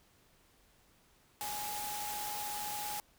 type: tone in noise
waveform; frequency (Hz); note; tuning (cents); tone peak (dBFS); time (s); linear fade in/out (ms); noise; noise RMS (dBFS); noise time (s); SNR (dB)
sine; 833; G#5; +5; -40; 1.41-3; 0; white; -41; 1.41-3; -2
effects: pink hiss -67 dBFS RMS until 3.18 s